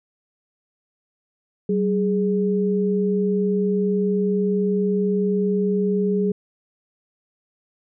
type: tone pair together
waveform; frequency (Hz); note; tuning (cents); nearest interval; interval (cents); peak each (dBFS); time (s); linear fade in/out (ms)
sine; 190.97 / 415.3; G3 / G#4; -45 / 0; octave + minor second; 1345; -20 / -21; 1.69-6.32; 5
effects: none